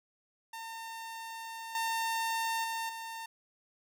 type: tone with level steps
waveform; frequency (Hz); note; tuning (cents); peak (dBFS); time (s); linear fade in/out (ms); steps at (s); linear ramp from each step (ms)
sawtooth; 907; A#5; -48; -37 / -27 / -30 / -36; 0.53-3.26; 5; 1.75 / 2.64 / 2.89; 2
effects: none